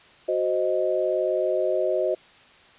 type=chord; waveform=sine; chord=C diminished; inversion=second; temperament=equal; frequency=370 / 523.3 / 622.3 Hz; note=Gb4 / C5 / Eb5; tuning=0 / 0 / 0 cents; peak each=-26 / -26 / -24 dBFS; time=0.28-2.15 s; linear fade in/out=10 ms; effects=white hiss -52 dBFS RMS until 2.78 s + resampled to 8000 Hz